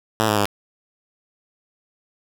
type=tone with pitch steps; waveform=5% pulse; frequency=110 / 105.89 / 101.92 Hz; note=A2 / G#2 / G#2; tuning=0 / +34 / -32 cents; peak=-6 dBFS; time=0.2-0.455 s; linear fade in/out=0 ms; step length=85 ms; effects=none